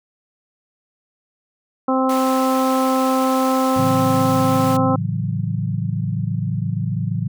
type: harmonic tone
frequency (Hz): 261.6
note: C4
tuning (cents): 0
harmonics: 1 / 2 / 3 / 4 / 5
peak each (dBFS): -18 / -21 / -23 / -24 / -25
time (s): 1.88-4.96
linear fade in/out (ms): 5
type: high-pass noise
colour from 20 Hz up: pink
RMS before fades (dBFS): -33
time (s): 2.09-4.77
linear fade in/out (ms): 5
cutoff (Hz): 1200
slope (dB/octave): 12
type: chord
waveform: sine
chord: F# minor seventh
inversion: first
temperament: equal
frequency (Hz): 110 / 138.59 / 164.81 / 185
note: A2 / C#3 / E3 / F#3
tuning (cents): 0 / 0 / 0 / 0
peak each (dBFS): -23 / -25 / -25 / -27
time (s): 3.76-7.28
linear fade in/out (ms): 10
effects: none